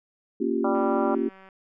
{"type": "chord", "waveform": "sine", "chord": "G half-diminished seventh", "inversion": "first", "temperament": "equal", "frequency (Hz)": [233.1, 277.2, 349.2, 392], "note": ["Bb3", "Db4", "F4", "G4"], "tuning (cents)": [0, 0, 0, 0], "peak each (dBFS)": -28, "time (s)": [0.4, 1.29], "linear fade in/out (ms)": 10}
{"type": "harmonic tone", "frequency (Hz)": 196.2, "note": "G3", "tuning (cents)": 2, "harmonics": [3, 4, 5, 6, 7], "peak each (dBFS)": [-28, -30, -32, -34, -35], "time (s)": [0.64, 1.15], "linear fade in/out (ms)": 5}
{"type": "click train", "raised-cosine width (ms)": 0.5, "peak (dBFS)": -35, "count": 142, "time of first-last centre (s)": [0.75, 1.488], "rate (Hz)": 191}
{"effects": []}